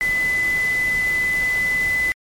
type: tone in noise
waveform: sine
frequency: 2007 Hz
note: B6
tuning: 27 cents sharp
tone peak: -17 dBFS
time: 0.01-2.12 s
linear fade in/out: 0 ms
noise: pink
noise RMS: -33 dBFS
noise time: 0.01-2.12 s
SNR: +13 dB
effects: MP3 64 kbps